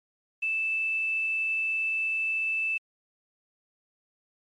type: tone with quantisation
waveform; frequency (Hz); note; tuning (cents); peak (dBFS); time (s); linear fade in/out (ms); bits
sine; 2637; E7; 0; -25; 0.42-2.78; 10; 9
effects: MP3 48 kbps